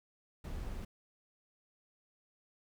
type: noise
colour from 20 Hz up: brown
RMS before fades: -41 dBFS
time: 0.44-0.85 s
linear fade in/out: 5 ms
effects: none